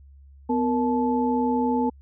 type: tone cluster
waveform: sine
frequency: 251.1 / 465.9 / 869 Hz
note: B3 / A#4 / A5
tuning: +29 / -1 / -22 cents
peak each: -22 / -27 / -26 dBFS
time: 0.49-1.9 s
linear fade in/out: 10 ms
effects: added 69 Hz sine -46 dBFS peak until 2.01 s